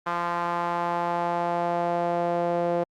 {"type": "tone with band-pass filter sweep", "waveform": "sawtooth", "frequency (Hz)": 172.7, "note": "F3", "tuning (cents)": -19, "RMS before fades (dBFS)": -26, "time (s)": [0.06, 2.84], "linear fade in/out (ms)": 10, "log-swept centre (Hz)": [1100, 560], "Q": 2.7, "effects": ["Opus 32 kbps"]}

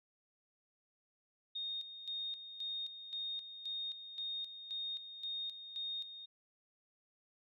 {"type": "tone with tremolo", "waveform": "sine", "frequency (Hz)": 3698, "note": "A#7", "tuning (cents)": -15, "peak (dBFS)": -38, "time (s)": [1.55, 6.26], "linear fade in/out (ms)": 10, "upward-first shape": "square", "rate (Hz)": 1.9, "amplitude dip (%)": 65, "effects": []}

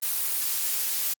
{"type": "noise", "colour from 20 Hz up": "blue", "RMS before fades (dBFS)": -27, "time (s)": [0.02, 1.14], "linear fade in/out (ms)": 10, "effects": ["Opus 32 kbps"]}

